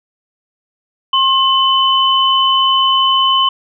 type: tone pair together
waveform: sine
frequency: 1068 / 3021 Hz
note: C6 / F#7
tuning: +35 / +35 cents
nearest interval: octave + tritone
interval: 1800 cents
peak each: -12 dBFS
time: 1.13-3.49 s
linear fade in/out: 5 ms
effects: none